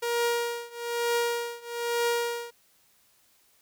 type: tone with tremolo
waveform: sawtooth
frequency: 472.8 Hz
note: A#4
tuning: 24 cents sharp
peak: -19 dBFS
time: 0.02-2.51 s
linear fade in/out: 10 ms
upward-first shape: triangle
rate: 1.1 Hz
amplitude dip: 95%
effects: white hiss -64 dBFS RMS until 3.61 s